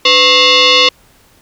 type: tone with frequency modulation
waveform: sine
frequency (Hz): 293.7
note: D4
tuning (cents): 0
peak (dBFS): -5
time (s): 0.05-0.89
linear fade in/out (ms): 5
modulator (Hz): 797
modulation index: 5.3
effects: pink hiss -48 dBFS RMS until 1.41 s